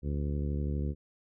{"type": "harmonic tone", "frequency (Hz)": 72.3, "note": "D2", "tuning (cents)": -27, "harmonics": [1, 2, 3, 4, 5, 6, 7], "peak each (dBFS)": [-31, -35, -39, -43, -44, -47, -49], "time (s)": [0.02, 0.95], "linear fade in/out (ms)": 50, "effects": []}